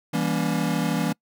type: chord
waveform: square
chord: E diminished seventh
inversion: none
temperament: just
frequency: 164.81 / 197.78 / 237.3 / 284.8 Hz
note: E3 / G3 / Bb3 / Db4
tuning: 0 / +16 / +31 / +47 cents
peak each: -27 / -29 / -29 / -29 dBFS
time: 0.13-1.13 s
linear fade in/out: 10 ms
effects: noise-tail reverb RT60 0.1 s tail -26 dB re dry